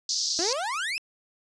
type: band-pass noise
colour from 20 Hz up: pink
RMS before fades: -28 dBFS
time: 0.09-0.53 s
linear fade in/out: 2 ms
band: 4400 to 6200 Hz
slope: 48 dB/octave
type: exponential sweep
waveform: 30% pulse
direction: up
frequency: 319 to 2704 Hz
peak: -25 dBFS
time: 0.39-0.98 s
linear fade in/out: 0 ms
effects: resampled to 22050 Hz